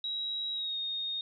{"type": "tone with pitch glide", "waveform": "sine", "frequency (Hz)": [3852, 3704], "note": ["B7", "A#7"], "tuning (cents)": [-44, -12], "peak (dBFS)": -32, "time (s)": [0.04, 1.21], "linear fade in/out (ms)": 2, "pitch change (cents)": -68, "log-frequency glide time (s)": [0.53, 0.77], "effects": []}